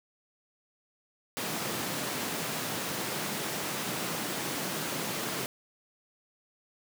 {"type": "high-pass noise", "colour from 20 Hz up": "pink", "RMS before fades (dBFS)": -34, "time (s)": [1.37, 5.46], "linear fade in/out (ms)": 0, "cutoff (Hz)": 140, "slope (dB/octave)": 24, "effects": []}